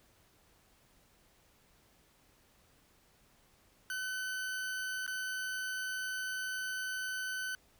40% pulse tone with dropouts, 1514 Hz, F#6, 39 cents sharp, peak -35 dBFS, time 3.9-7.55 s, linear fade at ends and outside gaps 1 ms, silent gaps 5.065-5.077 s, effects pink hiss -67 dBFS RMS until 7.79 s

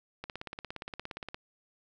click train, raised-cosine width 0.3 ms, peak -23 dBFS, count 20, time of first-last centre 0.24-1.345 s, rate 17.2 Hz, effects none

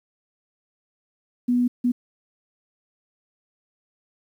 sine tone bursts at uneven times, 245.2 Hz, B3, 12 cents flat, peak -17 dBFS, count 2, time 1.48-1.68 / 1.84-1.92 s, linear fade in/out 10 ms, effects 9-bit

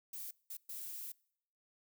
violet noise bursts at uneven times, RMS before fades -45 dBFS, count 3, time 0.13-0.31 / 0.5-0.57 / 0.69-1.12 s, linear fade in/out 5 ms, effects noise-tail reverb RT60 0.7 s tail -25 dB re dry

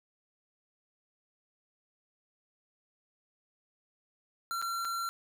square tone with dropouts, 1365 Hz, F6, 40 cents flat, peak -33 dBFS, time 4.51-5.09 s, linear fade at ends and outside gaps 0 ms, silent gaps 4.616-4.624 / 4.848-4.852 s, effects none

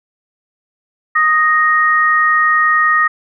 sine tone pair together, 1245 / 1865.4 Hz, D#6 / A#6, +1 / +1 cents, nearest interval perfect fifth, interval 700 cents, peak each -12 dBFS, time 1.15-3.08 s, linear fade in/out 10 ms, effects none

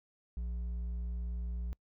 sine tone with hard clipping, 59.1 Hz, A#1, 24 cents sharp, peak -36 dBFS, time 0.37-1.73 s, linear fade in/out 0 ms, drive 4 dB, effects noise-tail reverb RT60 0.1 s tail -26 dB re dry

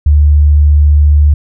sine tone, 73.8 Hz, D2, 9 cents sharp, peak -3 dBFS, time 0.06-1.34 s, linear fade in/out 5 ms, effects none

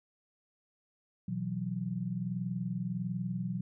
sine chord, B suspended fourth, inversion none, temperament equal, 123.47 / 164.81 / 185 Hz, B2 / E3 / F#3, 0 / 0 / 0 cents, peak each -38 / -38 / -35 dBFS, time 1.28-3.61 s, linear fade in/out 5 ms, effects none

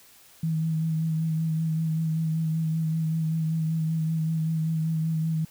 sine tone with vibrato, 160.2 Hz, E3, 49 cents flat, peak -23 dBFS, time 0.43-5.45 s, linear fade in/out 5 ms, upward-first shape sine, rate 5.2 Hz, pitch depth 26 cents each way, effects white hiss -54 dBFS RMS until 5.5 s

